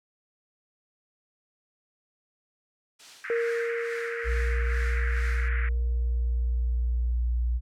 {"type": "noise with tremolo", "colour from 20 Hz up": "blue", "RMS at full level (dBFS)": -39, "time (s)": [2.99, 5.49], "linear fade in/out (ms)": 10, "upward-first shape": "sine", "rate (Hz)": 2.3, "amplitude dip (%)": 70}
{"type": "band-pass noise", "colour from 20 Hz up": "white", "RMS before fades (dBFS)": -36, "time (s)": [3.24, 5.69], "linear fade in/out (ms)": 2, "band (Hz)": [1400, 2100], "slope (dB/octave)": 48}
{"type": "tone with exponential decay", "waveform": "sine", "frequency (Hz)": 466.2, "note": "A#4", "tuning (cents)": 0, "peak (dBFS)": -23, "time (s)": [3.3, 7.12], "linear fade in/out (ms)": 1, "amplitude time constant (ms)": 830}
{"type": "tone", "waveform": "sine", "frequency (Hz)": 59.7, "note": "A#1", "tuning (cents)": 42, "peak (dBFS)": -23, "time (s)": [4.24, 7.61], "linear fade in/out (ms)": 50}
{"effects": ["low-pass 5000 Hz 12 dB/octave"]}